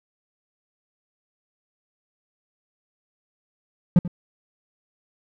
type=tone with echo; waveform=triangle; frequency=175.7 Hz; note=F3; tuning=11 cents sharp; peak=-8 dBFS; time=3.96-3.99 s; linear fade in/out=2 ms; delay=88 ms; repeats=1; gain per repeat=-15 dB; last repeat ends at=4.078 s; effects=none